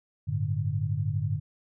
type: chord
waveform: sine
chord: G suspended second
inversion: none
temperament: just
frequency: 98 / 110.25 / 147 Hz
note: G2 / A2 / D3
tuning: 0 / +4 / +2 cents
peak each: -30 dBFS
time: 0.27-1.4 s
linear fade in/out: 20 ms
effects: none